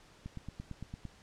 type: click train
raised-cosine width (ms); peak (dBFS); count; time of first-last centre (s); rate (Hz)
5; -29; 8; 0.26-1.053; 8.83
effects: pink hiss -60 dBFS RMS until 1.22 s + low-pass 7000 Hz 12 dB/octave